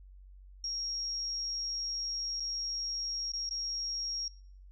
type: tone with dropouts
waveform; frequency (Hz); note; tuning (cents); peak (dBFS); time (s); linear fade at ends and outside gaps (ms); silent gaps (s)
sine; 5588; F8; 0; -33; 0.64-4.28; 2; 2.399-2.403 / 3.319-3.335 / 3.492-3.509
effects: noise-tail reverb RT60 0.6 s tail -24 dB re dry + added 47 Hz sine -50 dBFS peak until 4.71 s